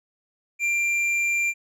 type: tone with hard clipping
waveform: sine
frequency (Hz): 2375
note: D7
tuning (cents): +19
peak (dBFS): -22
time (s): 0.59-1.54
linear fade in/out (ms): 50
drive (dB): 6
effects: none

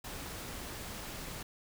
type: noise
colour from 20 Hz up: pink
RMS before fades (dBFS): -43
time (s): 0.04-1.43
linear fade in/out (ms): 5
effects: none

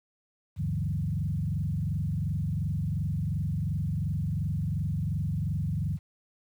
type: tone with frequency modulation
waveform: sine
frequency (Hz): 122.6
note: B2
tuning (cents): -12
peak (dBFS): -26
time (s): 0.56-5.99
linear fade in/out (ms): 50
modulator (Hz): 22.8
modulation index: 2.2
effects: high-pass 60 Hz 12 dB/octave + 10-bit

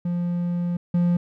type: tone pair in turn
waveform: triangle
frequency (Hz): 174.61 / 174.61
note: F3 / F3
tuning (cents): 0 / 0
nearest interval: unison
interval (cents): 0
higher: neither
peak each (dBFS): -20 / -15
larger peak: second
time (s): 0.05-0.77 / 0.94-1.17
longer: first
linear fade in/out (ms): 5
effects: none

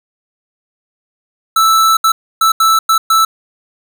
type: tone bursts at uneven times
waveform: square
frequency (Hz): 1318.5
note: E6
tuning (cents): 0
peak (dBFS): -8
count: 6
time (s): 1.56-1.97 / 2.04-2.12 / 2.41-2.52 / 2.6-2.79 / 2.89-2.98 / 3.1-3.25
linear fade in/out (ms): 5
effects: none

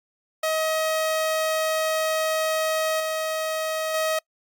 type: tone with level steps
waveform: sawtooth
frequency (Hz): 633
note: D#5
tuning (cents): +30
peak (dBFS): -18 / -21 / -18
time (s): 0.43-4.19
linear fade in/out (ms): 5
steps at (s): 3 / 3.94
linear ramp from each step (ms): 2
effects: noise-tail reverb RT60 0.1 s tail -26 dB re dry + Opus 48 kbps

